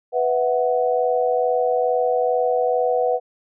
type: chord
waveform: sine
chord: B suspended fourth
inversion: none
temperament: just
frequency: 493.9 / 658.5 / 740.8 Hz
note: B4 / E5 / F#5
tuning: 0 / -2 / +2 cents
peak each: -19 / -24 / -22 dBFS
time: 0.12-3.2 s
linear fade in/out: 50 ms
effects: none